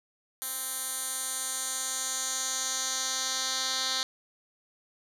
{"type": "tone with band-pass filter sweep", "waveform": "10% pulse", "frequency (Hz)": 261.6, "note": "C4", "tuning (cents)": 0, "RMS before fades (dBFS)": -32, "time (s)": [0.42, 4.03], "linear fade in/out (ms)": 0, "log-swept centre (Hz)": [11000, 4600], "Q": 2.2, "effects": []}